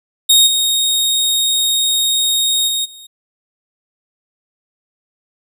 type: tone with level steps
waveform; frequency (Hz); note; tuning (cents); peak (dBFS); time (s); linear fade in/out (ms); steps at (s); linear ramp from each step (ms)
sawtooth; 3729; A#7; 0; -4 / -10 / -13 / -32; 0.29-3.07; 10; 0.46 / 2.67 / 2.84; 20
effects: none